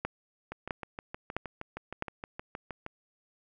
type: two click trains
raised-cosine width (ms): 0.5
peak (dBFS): -23 / -16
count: 16 / 4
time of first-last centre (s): 0.52-2.864 / 0.05-2.024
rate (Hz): 6.4 / 1.52
effects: none